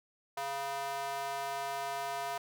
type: tone with high-pass filter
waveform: square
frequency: 138.6 Hz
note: C#3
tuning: in tune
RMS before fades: -37 dBFS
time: 0.37-2.38 s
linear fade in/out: 5 ms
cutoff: 780 Hz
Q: 2.9
effects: none